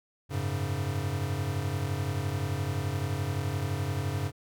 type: chord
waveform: square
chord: F# suspended second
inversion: none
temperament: equal with one note detuned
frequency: 92.5 / 104.13 / 138.59 Hz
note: F#2 / G#2 / C#3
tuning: 0 / +5 / 0 cents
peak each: -34 dBFS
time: 0.29-4.32 s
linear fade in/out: 50 ms
effects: none